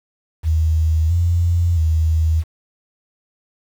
sine tone with pitch steps, 79.6 / 86.1 / 79.9 Hz, D#2 / F2 / D#2, +40 / -24 / +47 cents, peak -13 dBFS, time 0.43-2.44 s, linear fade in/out 50 ms, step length 670 ms, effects 7-bit

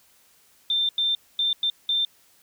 sine tone bursts at uneven times, 3580 Hz, A7, 29 cents sharp, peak -20 dBFS, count 5, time 0.7-0.89 / 0.98-1.15 / 1.39-1.53 / 1.63-1.7 / 1.89-2.05 s, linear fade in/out 2 ms, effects white hiss -59 dBFS RMS until 2.42 s

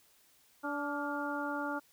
harmonic tone with a mistuned harmonic, 290 Hz, D4, 22 cents flat, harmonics 1 / 2 / 3 / 4 / 5, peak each -38 / -41 / -40 / -43 / -39 dBFS, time 0.63-1.8 s, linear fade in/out 20 ms, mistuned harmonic 5, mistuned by -49 cents, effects white hiss -66 dBFS RMS until 1.92 s

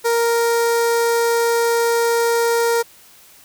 sawtooth tone with notch filter, 466.2 Hz, A#4, in tune, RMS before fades -17 dBFS, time 0.04-2.83 s, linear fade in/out 20 ms, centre 2900 Hz, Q 1.4, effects white hiss -47 dBFS RMS until 3.44 s

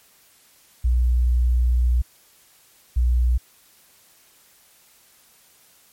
sine tone pair in turn, 60.8 / 60.8 Hz, B1 / B1, -26 / -26 cents, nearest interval unison, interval 0 cents, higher neither, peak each -15 dBFS, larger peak neither, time 0.84-2.02 / 2.96-3.38 s, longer first, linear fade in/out 10 ms, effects white hiss -55 dBFS RMS until 5.92 s + MP3 64 kbps

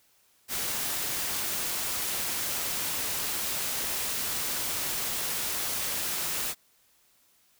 white noise, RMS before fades -31 dBFS, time 0.48-6.55 s, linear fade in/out 50 ms, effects white hiss -65 dBFS RMS until 7.59 s

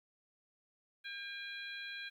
harmonic tone with a mistuned harmonic, 803 Hz, G5, 41 cents sharp, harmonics 2 / 3 / 4 / 5, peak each -45 / -48 / -50 / -50 dBFS, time 1.04-2.1 s, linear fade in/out 20 ms, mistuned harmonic 4, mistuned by +48 cents, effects 12-bit

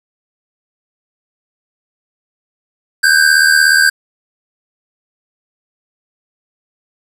square tone pair together, 1523.2 / 1600 Hz, F#6 / G6, +50 / +35 cents, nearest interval minor second, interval 85 cents, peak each -12 / -10 dBFS, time 3.03-3.9 s, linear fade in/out 10 ms, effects resampled to 32000 Hz + 7-bit

